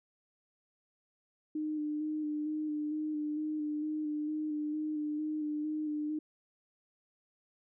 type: tone with vibrato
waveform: sine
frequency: 303.5 Hz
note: D#4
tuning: 43 cents flat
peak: -32 dBFS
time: 1.55-6.19 s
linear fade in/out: 5 ms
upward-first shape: square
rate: 2.2 Hz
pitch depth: 19 cents each way
effects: none